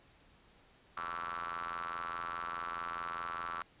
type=ring-modulated tone; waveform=sawtooth; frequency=84.8 Hz; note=E2; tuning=50 cents sharp; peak=-31 dBFS; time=0.97-3.62 s; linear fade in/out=0 ms; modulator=1240 Hz; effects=pink hiss -64 dBFS RMS until 3.8 s + resampled to 8000 Hz